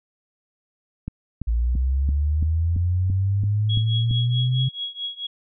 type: click train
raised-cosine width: 5 ms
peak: -16 dBFS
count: 10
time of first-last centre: 1.08-4.11 s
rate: 2.97 Hz
type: linear sweep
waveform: sine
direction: up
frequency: 55.8 to 130.81 Hz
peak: -18 dBFS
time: 1.47-4.69 s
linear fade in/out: 10 ms
type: tone with tremolo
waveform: sine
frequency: 3322 Hz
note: G#7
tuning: in tune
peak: -24 dBFS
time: 3.69-5.27 s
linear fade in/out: 10 ms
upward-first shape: triangle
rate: 4.6 Hz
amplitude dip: 95%
effects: none